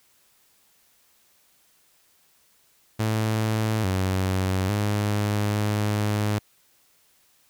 sawtooth tone with pitch steps, 109.4 / 94.4 / 103.8 / 104.8 Hz, A2 / F#2 / G#2 / G#2, -9 / +35 / 0 / +16 cents, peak -18 dBFS, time 2.99-6.39 s, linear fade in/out 10 ms, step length 850 ms, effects white hiss -62 dBFS RMS until 7.49 s

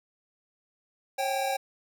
square tone cluster, 544 / 775 / 812 Hz, C#5 / G5 / G#5, -33 / -20 / -39 cents, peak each -32 / -30 / -36 dBFS, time 1.18-1.57 s, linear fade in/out 10 ms, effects none

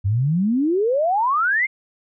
sine exponential sweep, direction up, 92.5 to 2181 Hz, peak -16 dBFS, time 0.04-1.67 s, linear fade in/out 20 ms, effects none

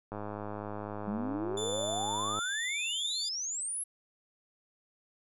click train, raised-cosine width 1 ms, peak -25 dBFS, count 237, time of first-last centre 0.12-2.389 s, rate 104 Hz
sine exponential sweep, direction up, 193.9 to 11200 Hz, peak -33 dBFS, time 1.07-3.84 s, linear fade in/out 10 ms
25% pulse tone with pitch glide, 3520 to 3549 Hz, A7 to A7, 0 to +14 cents, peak -31 dBFS, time 1.57-3.29 s, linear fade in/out 5 ms, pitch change +14 cents, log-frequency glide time 2.61-2.73 s
effects none

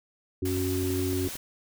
harmonic tone, 92.5 Hz, F#2, in tune, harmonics 1 / 3 / 4, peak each -30 / -30 / -30 dBFS, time 0.42-1.28 s, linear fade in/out 5 ms
white noise, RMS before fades -38 dBFS, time 0.45-1.37 s, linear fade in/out 5 ms
clicks, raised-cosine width 2 ms, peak -28 dBFS, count 8, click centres 0.574 / 0.833 / 0.904 / 0.994 / 1.131 / 1.247 / 1.287 / 1.355 s
effects none

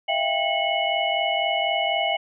sine tone cluster, 646 / 690 / 790 / 2181 / 2954 Hz, E5 / F5 / G5 / C#7 / F#7, -35 / -21 / +13 / -29 / -3 cents, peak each -27 dBFS, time 0.08-2.17 s, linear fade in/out 10 ms, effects none

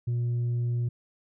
sine tone, 120 Hz, B2, 49 cents flat, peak -22 dBFS, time 0.07-0.89 s, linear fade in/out 10 ms, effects tanh soft clip ceiling -24 dBFS

